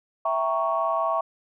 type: chord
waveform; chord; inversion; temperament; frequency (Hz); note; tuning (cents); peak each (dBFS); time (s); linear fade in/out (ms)
sine; E diminished seventh; none; equal; 659.3 / 784 / 932.3 / 1108.7; E5 / G5 / Bb5 / Db6; 0 / 0 / 0 / 0; -25 / -31 / -30 / -25; 0.25-1.21; 5
effects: tanh soft clip ceiling -11 dBFS